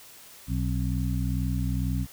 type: harmonic tone with a mistuned harmonic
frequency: 62.2 Hz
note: B1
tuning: 13 cents sharp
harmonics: 1 / 2 / 3 / 4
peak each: -28 / -29 / -32 / -34 dBFS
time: 0.47-2.07 s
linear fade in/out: 50 ms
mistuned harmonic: 4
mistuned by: +120 cents
effects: white hiss -49 dBFS RMS until 2.12 s